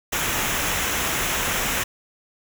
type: noise with comb filter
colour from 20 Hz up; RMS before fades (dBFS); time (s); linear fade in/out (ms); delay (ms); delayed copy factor
pink; -24; 0.12-1.84; 10; 0.22; -0.55
effects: none